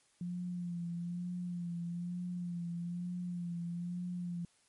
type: tone with vibrato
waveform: sine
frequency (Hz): 174.61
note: F3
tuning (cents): 0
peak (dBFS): -36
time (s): 0.21-4.45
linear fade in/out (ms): 2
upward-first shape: sine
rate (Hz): 1.1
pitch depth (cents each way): 36
effects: white hiss -70 dBFS RMS until 4.68 s + MP3 48 kbps